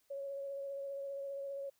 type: tone with vibrato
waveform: sine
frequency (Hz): 554.4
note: C#5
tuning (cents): 0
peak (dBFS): -39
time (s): 0.1-1.7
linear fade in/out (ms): 10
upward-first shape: triangle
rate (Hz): 15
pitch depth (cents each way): 21
effects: white hiss -75 dBFS RMS until 1.79 s